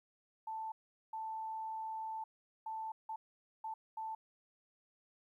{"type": "tone bursts at uneven times", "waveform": "sine", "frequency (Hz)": 883, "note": "A5", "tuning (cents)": 6, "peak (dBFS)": -39, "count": 6, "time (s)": [[0.47, 0.72], [1.13, 2.24], [2.66, 2.92], [3.09, 3.16], [3.64, 3.74], [3.97, 4.15]], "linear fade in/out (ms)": 5, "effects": ["13-bit"]}